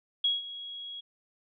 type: tone with ADSR envelope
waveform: sine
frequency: 3316 Hz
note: G#7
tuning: 3 cents flat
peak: -22 dBFS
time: 0.24-1.01 s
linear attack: 6 ms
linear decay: 170 ms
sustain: -16 dB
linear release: 14 ms
effects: none